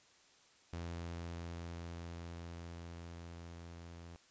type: tone with level ramp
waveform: sawtooth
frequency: 85 Hz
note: F2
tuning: 46 cents flat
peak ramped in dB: -37 to -46 dBFS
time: 0.73-4.16 s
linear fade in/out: 0 ms
effects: white hiss -66 dBFS RMS until 4.3 s + resampled to 16000 Hz